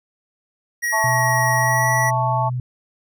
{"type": "tone with pitch glide", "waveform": "square", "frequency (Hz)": [1899, 1940], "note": ["A#6", "B6"], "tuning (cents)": [32, -31], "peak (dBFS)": -20, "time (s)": [0.82, 2.11], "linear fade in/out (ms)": 20, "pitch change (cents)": 37, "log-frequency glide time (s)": [1.57, 1.89]}
{"type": "chord", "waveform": "sine", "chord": "A major", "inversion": "second", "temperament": "equal", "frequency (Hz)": [659.3, 880, 1108.7], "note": ["E5", "A5", "C#6"], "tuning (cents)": [0, 0, 0], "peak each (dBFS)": [-25, -20, -25], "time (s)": [0.92, 2.5], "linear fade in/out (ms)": 20}
{"type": "tone", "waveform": "sine", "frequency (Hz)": 125.1, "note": "B2", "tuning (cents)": 23, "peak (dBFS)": -21, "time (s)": [1.04, 2.6], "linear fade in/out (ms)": 2}
{"effects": []}